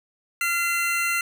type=tone cluster; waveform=square; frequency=1386 / 2047 / 2725 Hz; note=F6 / C7 / F7; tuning=-14 / -38 / -43 cents; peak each=-27 dBFS; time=0.41-1.21 s; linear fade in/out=2 ms; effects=none